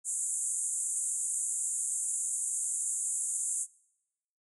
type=band-pass noise; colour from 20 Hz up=white; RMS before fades=-33 dBFS; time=0.04-3.67 s; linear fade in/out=50 ms; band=6900 to 10000 Hz; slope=96 dB/octave; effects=noise-tail reverb RT60 0.9 s tail -24 dB re dry